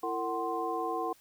sine tone cluster, 335.3 / 454.6 / 749 / 1047 Hz, E4 / A#4 / F#5 / C6, +30 / -43 / +21 / +1 cents, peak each -37 / -36 / -35 / -35 dBFS, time 0.03-1.13 s, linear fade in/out 5 ms, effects white hiss -62 dBFS RMS until 1.2 s

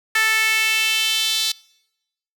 sawtooth tone with high-pass filter sweep, 440 Hz, A4, in tune, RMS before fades -19 dBFS, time 0.15-1.52 s, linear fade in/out 5 ms, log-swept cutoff 1800 to 3900 Hz, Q 3.4, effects noise-tail reverb RT60 0.9 s tail -25 dB re dry

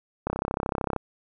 click train, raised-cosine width 1 ms, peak -12 dBFS, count 24, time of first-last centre 0.27-0.963 s, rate 33.2 Hz, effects none

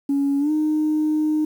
sine tone with pitch glide, 280 to 307.1 Hz, C#4 to D#4, +18 to -23 cents, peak -16 dBFS, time 0.09-1.45 s, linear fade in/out 5 ms, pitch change +159 cents, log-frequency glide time 0.39-0.51 s, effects tanh soft clip ceiling -14 dBFS + 8-bit

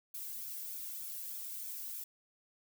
violet noise with flanger, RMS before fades -43 dBFS, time 0.14-2.04 s, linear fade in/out 5 ms, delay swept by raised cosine 1 to 1.66 ms, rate 3.3 Hz, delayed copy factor -0.55, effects none

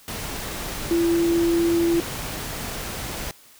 sine tone in noise, 338 Hz, E4, 43 cents sharp, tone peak -17 dBFS, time 0.91-2 s, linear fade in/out 0 ms, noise pink, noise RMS -31 dBFS, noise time 0.08-3.31 s, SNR +11 dB, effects white hiss -51 dBFS RMS until 3.59 s

